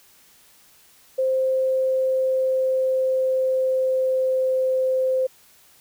sine tone with pitch glide, 523.3 to 519.4 Hz, C5 to C5, 0 to -13 cents, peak -18 dBFS, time 1.18-5.27 s, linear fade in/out 10 ms, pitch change -13 cents, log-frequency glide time 1.53-4.55 s, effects white hiss -54 dBFS RMS until 5.8 s

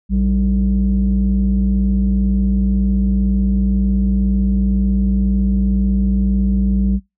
sine tone pair together, 57.57 / 194.7 Hz, A#1 / G3, -21 / -12 cents, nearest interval octave + major sixth, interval 2109 cents, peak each -14 dBFS, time 0.09-7 s, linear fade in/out 50 ms, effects noise-tail reverb RT60 0.2 s tail -23 dB re dry + tanh soft clip ceiling -8 dBFS

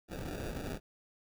pink noise with sample-and-hold, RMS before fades -40 dBFS, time 0.08-0.8 s, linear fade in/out 50 ms, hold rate 1050 Hz, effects none

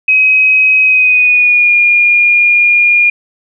sine tone with pitch glide, 2535 to 2422 Hz, D#7 to D#7, +32 to -47 cents, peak -5 dBFS, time 0.08-3.1 s, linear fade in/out 5 ms, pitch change -79 cents, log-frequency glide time 0.83-1.74 s, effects none

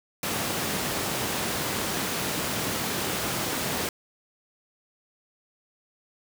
pink high-pass noise, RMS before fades -29 dBFS, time 0.23-3.89 s, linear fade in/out 2 ms, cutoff 130 Hz, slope 12 dB/octave, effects none

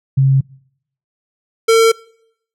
sine / square tone pair in turn, 134.9 / 452.3 Hz, C#3 / A4, -47 / +48 cents, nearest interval octave + major sixth, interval 2095 cents, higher second, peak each -8 dBFS, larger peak neither, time 0.17-0.41 / 1.68-1.92 s, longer neither, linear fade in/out 10 ms, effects noise-tail reverb RT60 0.7 s tail -24 dB re dry + low-pass 11000 Hz 12 dB/octave

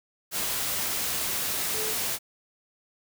sine tone in noise, 434.5 Hz, A4, 22 cents flat, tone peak -34 dBFS, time 1.73-1.95 s, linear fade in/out 50 ms, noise white, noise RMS -29 dBFS, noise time 0.31-2.19 s, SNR -8 dB, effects none

